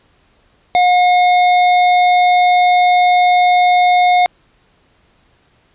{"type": "tone with hard clipping", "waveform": "sine", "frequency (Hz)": 720, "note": "F#5", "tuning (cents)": -47, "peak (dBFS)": -10, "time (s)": [0.75, 4.26], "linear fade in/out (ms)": 0, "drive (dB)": 14, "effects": ["pink hiss -55 dBFS RMS until 5.74 s", "resampled to 8000 Hz"]}